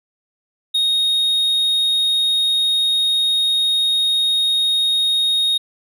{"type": "tone", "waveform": "triangle", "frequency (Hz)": 3729, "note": "A#7", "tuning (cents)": 0, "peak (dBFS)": -13, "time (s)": [0.74, 5.58], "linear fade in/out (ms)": 10, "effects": []}